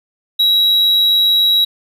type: tone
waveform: triangle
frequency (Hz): 3871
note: B7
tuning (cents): -35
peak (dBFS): -8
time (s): 0.39-1.65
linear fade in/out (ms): 10
effects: none